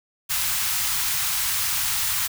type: band-stop noise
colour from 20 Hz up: white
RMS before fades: -24 dBFS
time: 0.29-2.28 s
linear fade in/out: 20 ms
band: 140 to 910 Hz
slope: 24 dB/octave
effects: none